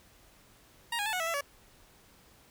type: tone with pitch steps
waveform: 15% pulse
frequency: 937 / 822 / 873 / 733 / 655 / 668 / 568 Hz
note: A#5 / G#5 / A5 / F#5 / E5 / E5 / C#5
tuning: +9 / -18 / -14 / -16 / -11 / +23 / +42 cents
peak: -24 dBFS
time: 0.92-1.41 s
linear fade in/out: 5 ms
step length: 70 ms
effects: pink hiss -60 dBFS RMS until 2.5 s